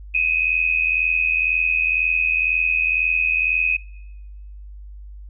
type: tone pair together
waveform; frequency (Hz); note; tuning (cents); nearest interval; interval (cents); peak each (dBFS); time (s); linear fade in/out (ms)
sine; 2489 / 2571; D#7 / E7; 0 / -44; minor second; 56; -19 / -20; 0.14-3.77; 10
effects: noise-tail reverb RT60 1.0 s tail -22 dB re dry + added 50 Hz sine -35 dBFS peak until 5.29 s